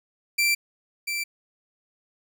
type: tone pair in turn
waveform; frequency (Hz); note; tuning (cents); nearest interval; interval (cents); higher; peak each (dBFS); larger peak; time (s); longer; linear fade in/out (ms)
sawtooth; 2349 / 2341; D7 / D7; 0 / -6; unison; 6; first; -16 / -23; first; 0.38-0.55 / 1.07-1.24; neither; 10
effects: none